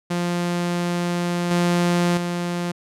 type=tone with level steps; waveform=sawtooth; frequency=174.61 Hz; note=F3; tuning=in tune; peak=-17 / -13 / -19 dBFS; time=0.1-2.72 s; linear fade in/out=10 ms; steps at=1.51 / 2.17 s; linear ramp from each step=2 ms; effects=low-pass 10000 Hz 12 dB/octave